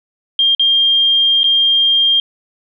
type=tone with dropouts; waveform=sine; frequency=3205 Hz; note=G7; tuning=38 cents sharp; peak=-9 dBFS; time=0.39-2.2 s; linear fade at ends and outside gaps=2 ms; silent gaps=0.55-0.595 / 1.433-1.441 s; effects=none